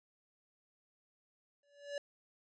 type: tone with exponential growth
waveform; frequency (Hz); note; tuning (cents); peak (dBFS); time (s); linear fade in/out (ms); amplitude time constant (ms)
square; 573; D5; -43; -36; 1.63-1.98; 2; 74
effects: resampled to 16000 Hz